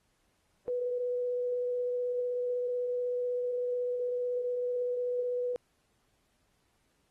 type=tone with vibrato; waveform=sine; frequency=492.7 Hz; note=B4; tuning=4 cents flat; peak=-29 dBFS; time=0.68-5.56 s; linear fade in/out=0 ms; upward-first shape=sine; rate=16 Hz; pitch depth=8 cents each way; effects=pink hiss -74 dBFS RMS until 7.1 s + AAC 32 kbps